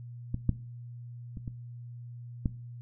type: clicks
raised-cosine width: 5 ms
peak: -19 / -12 / -26 / -25 / -15 dBFS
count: 5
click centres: 0.344 / 0.493 / 1.372 / 1.478 / 2.458 s
effects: noise-tail reverb RT60 0.4 s tail -18 dB re dry + added 120 Hz sine -41 dBFS peak until 2.81 s